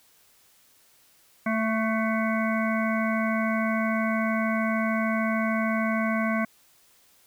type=harmonic tone with a mistuned harmonic; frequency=221.7 Hz; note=A3; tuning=13 cents sharp; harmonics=1 / 3 / 5 / 7 / 9 / 10; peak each=-25 / -30 / -32 / -33 / -35 / -35 dBFS; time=1.46-6.45 s; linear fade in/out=5 ms; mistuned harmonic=7; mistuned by=-35 cents; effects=white hiss -60 dBFS RMS until 7.26 s